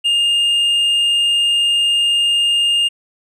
sine tone with tanh clipping, 2822 Hz, F7, 17 cents sharp, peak -13 dBFS, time 0.04-2.89 s, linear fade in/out 20 ms, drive 4 dB, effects none

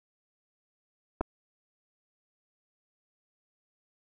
clicks, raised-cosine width 1 ms, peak -16 dBFS, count 2, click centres 1.209 / 1.212 s, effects none

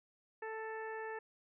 harmonic tone, 441.2 Hz, A4, 5 cents sharp, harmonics 1 / 2 / 3 / 4 / 5 / 6, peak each -43 / -46 / -54 / -47 / -59 / -60 dBFS, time 0.42-1.19 s, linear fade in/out 5 ms, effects none

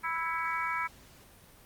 harmonic tone with a mistuned harmonic, 329.6 Hz, E4, in tune, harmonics 3 / 4 / 5 / 6 / 7, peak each -35 / -34 / -38 / -41 / -36 dBFS, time 0.03-0.88 s, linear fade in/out 20 ms, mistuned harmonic 7, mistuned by -36 cents, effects pink hiss -56 dBFS RMS until 1.65 s + Opus 32 kbps

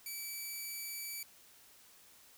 5% pulse tone, 2305 Hz, D7, 33 cents flat, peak -31 dBFS, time 0.06-1.23 s, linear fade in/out 2 ms, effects white hiss -61 dBFS RMS until 2.37 s

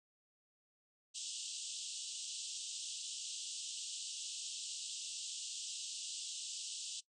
white band-pass noise, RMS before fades -45 dBFS, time 1.14-7.01 s, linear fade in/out 20 ms, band 2800 to 8500 Hz, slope 96 dB/octave, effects noise-tail reverb RT60 0.1 s tail -19 dB re dry

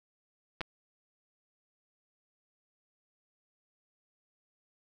clicks, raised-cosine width 0.3 ms, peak -19 dBFS, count 2, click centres 0.608 / 0.614 s, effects none

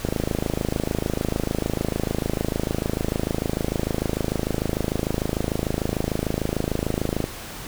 click train, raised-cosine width 2 ms, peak -9 dBFS, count 193, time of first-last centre 0.05-7.241 s, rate 26.7 Hz, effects pink hiss -36 dBFS RMS until 7.67 s

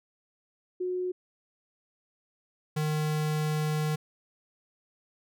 sine / square tone pair in turn, 364.3 / 153.17 Hz, F#4 / D#3, -27 / -27 cents, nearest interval octave + minor third, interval 1500 cents, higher first, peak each -28 / -27 dBFS, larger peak second, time 0.8-1.12 / 2.76-3.96 s, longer second, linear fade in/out 10 ms, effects none

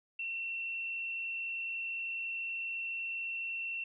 sine tone with frequency modulation, 2708 Hz, E7, 46 cents sharp, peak -35 dBFS, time 0.19-3.84 s, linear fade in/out 5 ms, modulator 49.8 Hz, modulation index 0.67, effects none

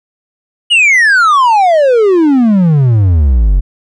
triangle exponential sweep, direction down, 2960 to 42.67 Hz, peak -3 dBFS, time 0.7-3.61 s, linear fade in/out 20 ms, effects resampled to 22050 Hz

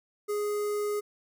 square tone with notch filter, 415.3 Hz, G#4, in tune, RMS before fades -30 dBFS, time 0.28-1.01 s, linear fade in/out 20 ms, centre 3200 Hz, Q 0.61, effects none

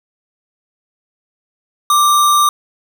sine tone with sample-and-hold, 1178 Hz, D6, 5 cents sharp, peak -8 dBFS, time 1.9-2.49 s, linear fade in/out 2 ms, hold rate 4900 Hz, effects none

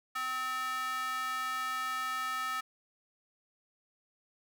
square tone with high-pass filter, 257.6 Hz, C4, 27 cents flat, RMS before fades -35 dBFS, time 0.15-2.61 s, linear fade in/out 10 ms, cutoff 1400 Hz, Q 4.6, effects none

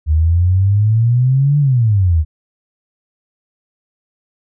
sine exponential two-way sweep, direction up then down, 75 to 148 to 75 Hz, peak -9 dBFS, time 0.06-2.25 s, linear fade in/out 50 ms, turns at 1.59 s, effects none

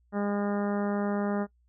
harmonic tone, 203.5 Hz, G#3, 35 cents flat, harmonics 1 / 2 / 3 / 4 / 5 / 6 / 7 / 8 / 9, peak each -28 / -34 / -35 / -38 / -44 / -42 / -43 / -48 / -48 dBFS, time 0.12-1.47 s, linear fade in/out 50 ms, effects noise-tail reverb RT60 0.1 s tail -22 dB re dry + added 60 Hz sine -63 dBFS peak until 1.68 s

